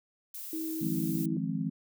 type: noise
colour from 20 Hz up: violet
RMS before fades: -41 dBFS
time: 0.34-1.26 s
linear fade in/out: 5 ms
type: tone with pitch glide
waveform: sine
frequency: 320 to 322 Hz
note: D#4 to E4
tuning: +49 to -41 cents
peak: -33 dBFS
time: 0.53-1.37 s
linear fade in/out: 2 ms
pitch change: +10 cents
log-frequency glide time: 0.84-1.1 s
type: chord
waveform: sine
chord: F minor seventh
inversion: third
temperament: just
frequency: 157.15 / 174.61 / 209.5 / 261.9 Hz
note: Eb3 / F3 / Ab3 / C4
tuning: +18 / 0 / +15 / +2 cents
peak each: -35 dBFS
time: 0.81-1.7 s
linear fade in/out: 10 ms
effects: none